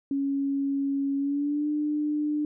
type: tone with pitch glide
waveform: sine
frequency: 277.2 to 298.8 Hz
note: C#4 to D4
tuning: 0 to +30 cents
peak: -24 dBFS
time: 0.11-2.45 s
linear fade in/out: 2 ms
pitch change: +130 cents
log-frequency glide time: 1.17-1.68 s
effects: none